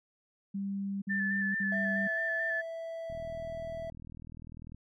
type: tone bursts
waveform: sine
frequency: 197.6 Hz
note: G3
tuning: 14 cents sharp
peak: -32 dBFS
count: 3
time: 0.54-2.078 s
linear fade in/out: 10 ms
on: 480 ms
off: 49 ms
type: tone with vibrato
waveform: sine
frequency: 1760 Hz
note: A6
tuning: in tune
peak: -30 dBFS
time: 1.09-2.62 s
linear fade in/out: 20 ms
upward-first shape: square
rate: 4.6 Hz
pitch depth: 23 cents each way
type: tone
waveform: triangle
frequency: 659.3 Hz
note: E5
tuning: in tune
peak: -35 dBFS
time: 1.72-3.9 s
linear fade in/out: 2 ms
type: click train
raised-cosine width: 5 ms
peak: -35 dBFS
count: 67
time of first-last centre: 3.1-4.746 s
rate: 40.1 Hz
effects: none

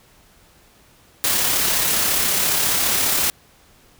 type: noise with amplitude modulation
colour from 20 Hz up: white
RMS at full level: -18 dBFS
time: 1.24-3.3 s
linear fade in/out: 0 ms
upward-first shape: sine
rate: 34.6 Hz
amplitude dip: 25%
effects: pink hiss -53 dBFS RMS until 3.99 s

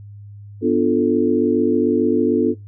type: chord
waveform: sine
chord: B half-diminished seventh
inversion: none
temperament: equal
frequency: 246.9 / 293.7 / 349.2 / 440 Hz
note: B3 / D4 / F4 / A4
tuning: 0 / 0 / 0 / 0 cents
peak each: -19 dBFS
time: 0.61-2.55 s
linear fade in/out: 50 ms
effects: noise-tail reverb RT60 0.2 s tail -19 dB re dry + added 102 Hz sine -35 dBFS peak until 2.67 s

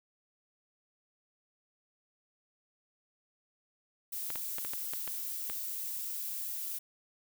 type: noise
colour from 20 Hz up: violet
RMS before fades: -38 dBFS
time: 4.12-6.79 s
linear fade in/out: 10 ms
type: clicks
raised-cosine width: 0.3 ms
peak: -24 dBFS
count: 8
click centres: 4.303 / 4.357 / 4.584 / 4.649 / 4.735 / 4.935 / 5.077 / 5.499 s
effects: none

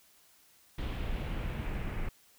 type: noise with low-pass filter sweep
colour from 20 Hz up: brown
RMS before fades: -35 dBFS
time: 0.78-2.09 s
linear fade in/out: 5 ms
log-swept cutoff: 3300 to 2200 Hz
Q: 2.2
effects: white hiss -63 dBFS RMS until 2.38 s

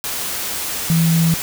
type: tone in noise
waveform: sine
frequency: 164.81 Hz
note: E3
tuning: in tune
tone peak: -12 dBFS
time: 0.9-1.34 s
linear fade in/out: 0 ms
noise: white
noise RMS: -24 dBFS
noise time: 0.04-1.42 s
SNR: +9 dB
effects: none

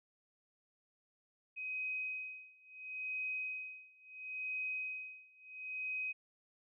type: tone with tremolo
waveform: sine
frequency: 2521 Hz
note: D#7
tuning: 22 cents sharp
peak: -36 dBFS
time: 1.56-6.13 s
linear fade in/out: 20 ms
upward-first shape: sine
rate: 0.73 Hz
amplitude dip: 95%
effects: none

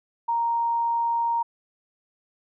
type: tone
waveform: sine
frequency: 932.3 Hz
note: A#5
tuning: in tune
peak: -21 dBFS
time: 0.28-1.43 s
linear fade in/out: 10 ms
effects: none

